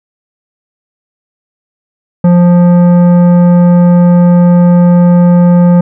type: tone with tanh clipping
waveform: triangle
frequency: 175.6 Hz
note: F3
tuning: 10 cents sharp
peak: -4 dBFS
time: 2.24-5.81 s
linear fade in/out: 5 ms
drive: 16 dB
effects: none